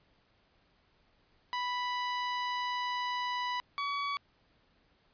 sawtooth tone pair in turn, 987.8 / 1134.2 Hz, B5 / C#6, 0 / +39 cents, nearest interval major second, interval 239 cents, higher second, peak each -28 dBFS, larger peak neither, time 1.53-3.6 / 3.78-4.17 s, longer first, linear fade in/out 0 ms, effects pink hiss -69 dBFS RMS until 5.13 s + resampled to 11025 Hz

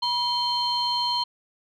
sine tone cluster, 971 / 3107 / 4218 Hz, B5 / G7 / C8, -30 / -16 / +13 cents, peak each -25 / -29 / -25 dBFS, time 0.02-1.24 s, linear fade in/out 10 ms, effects tanh soft clip ceiling -15 dBFS

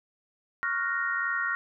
sine chord, Gb major seventh, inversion second, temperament equal, 1108.7 / 1396.9 / 1480 / 1864.7 Hz, Db6 / F6 / Gb6 / Bb6, 0 / 0 / 0 / 0 cents, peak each -35 / -30 / -35 / -30 dBFS, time 0.63-1.55 s, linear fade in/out 0 ms, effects none

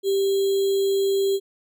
sine tone with sample-and-hold, 392 Hz, G4, in tune, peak -18 dBFS, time 0.03-1.4 s, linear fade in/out 50 ms, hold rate 3675 Hz, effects none

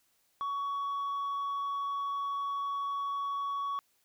triangle tone with tanh clipping, 1122 Hz, C#6, 21 cents sharp, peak -32 dBFS, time 0.41-3.79 s, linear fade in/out 0 ms, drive 7 dB, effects white hiss -72 dBFS RMS until 4.04 s

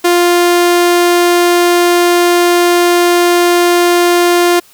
sawtooth tone, 350 Hz, F4, 4 cents sharp, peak -3 dBFS, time 0.04-4.6 s, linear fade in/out 10 ms, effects white hiss -44 dBFS RMS until 4.73 s

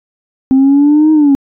sine exponential two-way sweep, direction up then down, 261.6 to 314.5 to 271.3 Hz, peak -3 dBFS, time 0.51-1.35 s, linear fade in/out 0 ms, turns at 1.12 s, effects tanh soft clip ceiling -2 dBFS

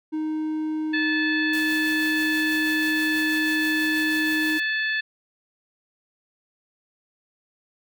triangle tone, 311.1 Hz, D#4, in tune, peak -22 dBFS, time 0.12-4.59 s, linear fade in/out 20 ms
harmonic tone, 870 Hz, A5, 20 cents flat, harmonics 2 / 3 / 4 / 5, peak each -23 / -31 / -34 / -37 dBFS, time 0.93-5.01 s, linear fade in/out 10 ms
white noise with tremolo, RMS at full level -37 dBFS, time 1.53-4.6 s, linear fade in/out 5 ms, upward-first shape sine, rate 6.2 Hz, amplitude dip 35%
effects none

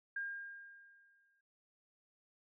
sine tone with exponential decay, 1610 Hz, G6, 46 cents sharp, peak -36 dBFS, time 0.16-1.41 s, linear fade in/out 5 ms, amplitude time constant 270 ms, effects none

